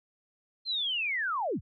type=linear sweep; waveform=sine; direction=down; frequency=4209 to 36.67 Hz; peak=-28 dBFS; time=0.65-1.61 s; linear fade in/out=50 ms; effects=none